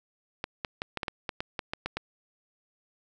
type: clicks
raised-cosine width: 0.3 ms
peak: -15 dBFS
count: 12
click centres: 0.441 / 0.648 / 0.819 / 0.973 / 1.032 / 1.082 / 1.292 / 1.405 / 1.592 / 1.735 / 1.86 / 1.97 s
effects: none